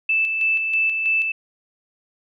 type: tone with tremolo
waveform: sine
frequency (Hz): 2637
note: E7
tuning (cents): 0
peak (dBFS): -16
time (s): 0.09-1.32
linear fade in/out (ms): 5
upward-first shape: square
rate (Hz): 3.1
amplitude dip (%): 40
effects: none